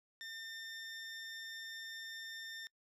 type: tone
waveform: 20% pulse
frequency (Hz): 1805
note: A6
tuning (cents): +44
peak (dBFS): -40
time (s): 0.21-2.67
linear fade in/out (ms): 0
effects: noise-tail reverb RT60 0.1 s tail -26 dB re dry + low-pass 10000 Hz 12 dB/octave